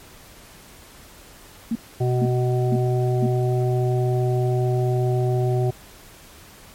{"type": "tone bursts", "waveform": "sine", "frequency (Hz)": 229.3, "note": "A#3", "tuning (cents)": -28, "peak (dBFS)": -19, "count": 4, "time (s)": [1.71, 3.266], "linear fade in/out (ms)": 5, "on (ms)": 44, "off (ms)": 460}
{"type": "harmonic tone", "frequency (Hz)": 124.8, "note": "B2", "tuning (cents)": 19, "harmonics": [1, 3, 5, 6], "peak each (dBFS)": [-19, -24, -31, -31], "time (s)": [2, 5.71], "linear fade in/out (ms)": 10}
{"effects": ["pink hiss -46 dBFS RMS until 6.74 s", "MP3 64 kbps"]}